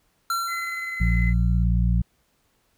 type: tone with exponential decay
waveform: square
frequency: 1362 Hz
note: F6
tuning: 44 cents flat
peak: -22 dBFS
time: 0.3-1.64 s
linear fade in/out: 2 ms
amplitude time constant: 290 ms
type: tone with tremolo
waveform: sine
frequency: 2039 Hz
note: C7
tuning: 45 cents flat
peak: -27 dBFS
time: 0.47-1.34 s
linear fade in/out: 50 ms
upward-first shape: square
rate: 20 Hz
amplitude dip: 30%
type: harmonic tone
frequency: 58.27 Hz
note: A#1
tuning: in tune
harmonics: 1 / 2 / 3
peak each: -19 / -24 / -25 dBFS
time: 1-2.02 s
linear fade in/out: 10 ms
effects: pink hiss -67 dBFS RMS until 2.77 s